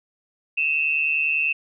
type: tone pair together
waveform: sine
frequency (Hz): 2556 / 2706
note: D#7 / E7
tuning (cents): +46 / +45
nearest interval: minor second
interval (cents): 99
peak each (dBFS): -22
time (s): 0.57-1.53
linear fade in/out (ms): 10
effects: none